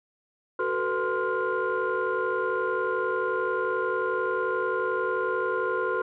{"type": "tone cluster", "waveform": "sine", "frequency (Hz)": [372.6, 448.4, 499.7, 1041, 1413], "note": ["F#4", "A4", "B4", "C6", "F6"], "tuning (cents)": [12, 33, 20, -9, 20], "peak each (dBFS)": -30, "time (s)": [0.59, 6.02], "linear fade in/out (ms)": 5, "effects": ["tanh soft clip ceiling -17 dBFS"]}